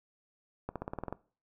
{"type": "accelerating click train", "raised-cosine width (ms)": 1, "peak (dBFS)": -22, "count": 9, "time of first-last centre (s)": [0.69, 1.126], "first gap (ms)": 67, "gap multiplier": 0.94, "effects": ["noise-tail reverb RT60 0.4 s tail -20 dB re dry"]}